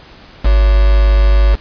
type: tone with quantisation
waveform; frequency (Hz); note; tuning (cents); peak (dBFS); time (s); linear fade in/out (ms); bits
sine; 51.1; G#1; -27; -6; 0.44-1.56; 20; 3
effects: pink hiss -39 dBFS RMS until 1.6 s + resampled to 11025 Hz